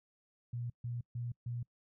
sine tone bursts, 120 Hz, B2, 49 cents flat, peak -36 dBFS, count 4, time 0.53-1.63 s, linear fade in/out 5 ms, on 170 ms, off 140 ms, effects noise-tail reverb RT60 0.1 s tail -26 dB re dry

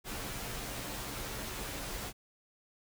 pink noise with comb filter, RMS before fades -40 dBFS, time 0.04-2.13 s, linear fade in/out 50 ms, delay 12 ms, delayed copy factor -0.55, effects none

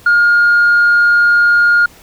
sine tone, 1420 Hz, F6, 28 cents sharp, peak -5 dBFS, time 0.06-1.86 s, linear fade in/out 5 ms, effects tanh soft clip ceiling -4 dBFS + pink hiss -42 dBFS RMS until 2.02 s

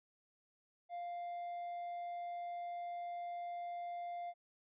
triangle tone, 698.5 Hz, F5, in tune, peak -39 dBFS, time 0.89-4.34 s, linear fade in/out 50 ms, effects resampled to 8000 Hz

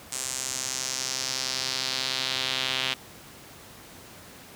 sawtooth tone with band-pass filter sweep, 130.81 Hz, C3, in tune, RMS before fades -30 dBFS, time 0.12-2.94 s, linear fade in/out 5 ms, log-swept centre 7900 to 3200 Hz, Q 2.4, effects pink hiss -47 dBFS RMS until 4.55 s + high-pass 80 Hz 12 dB/octave

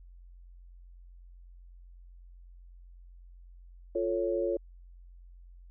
sine chord, F augmented, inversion none, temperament equal, 349.2 / 440 / 554.4 Hz, F4 / A4 / C#5, 0 / 0 / 0 cents, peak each -31 / -33 / -31 dBFS, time 3.95-4.57 s, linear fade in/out 5 ms, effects added 44 Hz sine -49 dBFS peak until 5.7 s

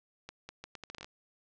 accelerating click train, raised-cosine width 0.2 ms, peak -26 dBFS, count 11, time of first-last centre 0.29-1.045 s, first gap 200 ms, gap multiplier 0.75, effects low-pass 7000 Hz 12 dB/octave

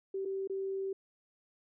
sine tone with dropouts, 387.1 Hz, G4, 22 cents flat, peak -33 dBFS, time 0.14-0.93 s, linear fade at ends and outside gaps 5 ms, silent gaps 0.251-0.255 / 0.475-0.497 s, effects none

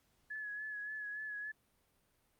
sine tone with vibrato, 1700 Hz, G#6, 40 cents sharp, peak -40 dBFS, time 0.3-1.52 s, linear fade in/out 10 ms, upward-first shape sine, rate 3.5 Hz, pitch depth 33 cents each way, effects pink hiss -75 dBFS RMS until 2.39 s + Opus 48 kbps

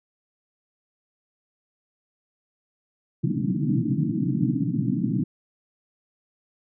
pink band-pass noise, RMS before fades -24 dBFS, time 3.23-5.24 s, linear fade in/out 10 ms, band 120 to 320 Hz, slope 96 dB/octave, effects none

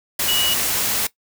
sine tone in noise, 2923 Hz, F#7, 22 cents flat, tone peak -19 dBFS, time 0.28-0.54 s, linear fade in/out 5 ms, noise white, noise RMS -21 dBFS, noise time 0.19-1.07 s, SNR -1 dB, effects noise-tail reverb RT60 0.1 s tail -18 dB re dry

